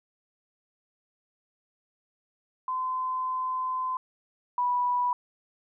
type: tone pair in turn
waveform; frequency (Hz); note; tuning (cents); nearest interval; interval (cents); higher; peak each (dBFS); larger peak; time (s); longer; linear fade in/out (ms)
sine; 1026 / 982.6; C6 / B5; -34 / -9; minor second; 75; first; -27 / -23; second; 2.68-3.97 / 4.58-5.13; first; 2
effects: none